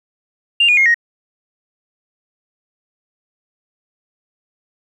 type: tone with pitch steps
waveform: sine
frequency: 2794 / 2446 / 2142 / 1875.6 Hz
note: F7 / D#7 / C7 / A#6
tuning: 0 / -30 / +40 / +10 cents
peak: -8 dBFS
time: 0.6-0.944 s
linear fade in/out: 5 ms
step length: 86 ms
effects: tanh soft clip ceiling -4 dBFS + 8-bit